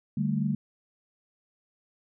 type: chord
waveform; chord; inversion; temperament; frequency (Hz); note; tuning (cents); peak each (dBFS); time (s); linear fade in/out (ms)
sine; D suspended fourth; none; equal with one note detuned; 148.45 / 196 / 220; D3 / G3 / A3; +19 / 0 / 0; -29; 0.17-0.55; 5
effects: none